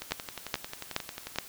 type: two click trains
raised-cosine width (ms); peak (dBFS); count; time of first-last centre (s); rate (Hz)
0.2; -10 / -19; 4 / 16; 0.12-1.386 / 0.02-1.359; 2.37 / 11.2
effects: white hiss -48 dBFS RMS until 1.48 s